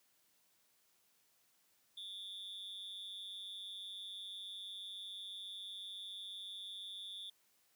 triangle tone with amplitude modulation, 3520 Hz, A7, in tune, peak -40 dBFS, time 1.97-7.3 s, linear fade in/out 5 ms, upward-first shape sine, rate 194 Hz, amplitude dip 85%, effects white hiss -74 dBFS RMS until 7.75 s + high-pass 100 Hz 12 dB/octave

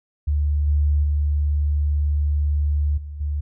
sine tone with level steps, 73.5 Hz, D2, 2 cents sharp, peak -17 / -15 / -17 / -30 / -21 dBFS, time 0.27-3.41 s, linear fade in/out 10 ms, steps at 0.67 / 1.03 / 2.97 / 3.2 s, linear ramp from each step 10 ms, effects none

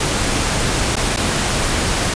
pink noise with dropouts, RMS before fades -18 dBFS, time 0-2.14 s, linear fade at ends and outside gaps 5 ms, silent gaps 0.957-0.965 / 1.164-1.17 s, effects resampled to 22050 Hz

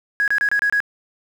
sine tone bursts, 1661.2 Hz, G#6, in tune, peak -14 dBFS, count 6, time 0.2-0.803 s, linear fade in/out 0 ms, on 78 ms, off 27 ms, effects tanh soft clip ceiling -11 dBFS + 7-bit

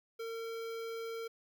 square tone with notch filter, 455.7 Hz, A#4, 39 cents flat, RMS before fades -41 dBFS, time 0.19-1.28 s, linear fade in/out 10 ms, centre 8400 Hz, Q 1.2, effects 13-bit

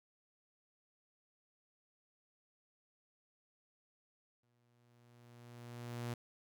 sawtooth tone with exponential growth, 119.8 Hz, A#2, 48 cents sharp, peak -34 dBFS, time 4.43-6.14 s, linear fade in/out 5 ms, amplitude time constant 370 ms, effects none

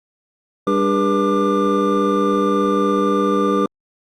triangle tone cluster, 198.5 / 295 / 404.5 / 484.4 / 1190 Hz, G3 / D4 / G#4 / B4 / D6, +22 / +8 / -46 / -34 / +22 cents, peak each -19 dBFS, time 0.67-3.66 s, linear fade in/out 2 ms, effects Opus 48 kbps

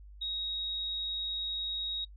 sine tone, 3782 Hz, A#7, 24 cents sharp, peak -33 dBFS, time 0.21-2.05 s, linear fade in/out 10 ms, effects noise-tail reverb RT60 0.1 s tail -23 dB re dry + added 50 Hz sine -48 dBFS peak until 2.16 s

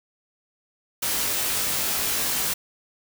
white noise with comb filter, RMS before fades -25 dBFS, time 1.02-2.54 s, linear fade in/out 10 ms, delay 20 ms, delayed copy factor +0.7, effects none

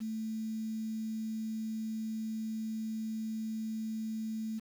sine tone with quantisation, 220 Hz, A3, in tune, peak -34 dBFS, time 0-4.6 s, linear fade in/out 20 ms, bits 9, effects none

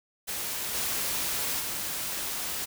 white noise with level steps, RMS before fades -33 / -30 / -33 dBFS, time 0.27-2.66 s, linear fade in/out 20 ms, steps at 0.73 / 1.59 s, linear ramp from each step 20 ms, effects none

